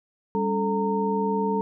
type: tone cluster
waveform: sine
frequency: 198.5 / 278.5 / 438.7 / 920 Hz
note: G3 / C#4 / A4 / A#5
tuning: +22 / +8 / -5 / -23 cents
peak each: -26 / -33 / -26 / -27 dBFS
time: 0.35-1.61 s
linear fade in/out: 0 ms
effects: none